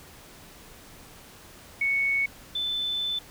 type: tone pair in turn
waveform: sine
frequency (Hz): 2217 / 3519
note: C#7 / A7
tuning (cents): 0 / 0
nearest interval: minor sixth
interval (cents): 800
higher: second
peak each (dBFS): -22 / -26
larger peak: first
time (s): 1.81-2.26 / 2.55-3.19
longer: second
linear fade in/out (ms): 5
effects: pink hiss -49 dBFS RMS until 3.3 s